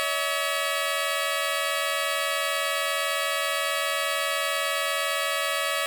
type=tone pair together; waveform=10% pulse; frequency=565.5 / 645 Hz; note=C#5 / E5; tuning=+34 / -38 cents; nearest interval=major second; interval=228 cents; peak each=-19 dBFS; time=0-5.86 s; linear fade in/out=0 ms; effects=none